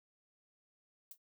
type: noise with exponential decay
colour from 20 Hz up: violet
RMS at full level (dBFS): -45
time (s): 1.11-1.18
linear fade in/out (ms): 2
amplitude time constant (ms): 15
effects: none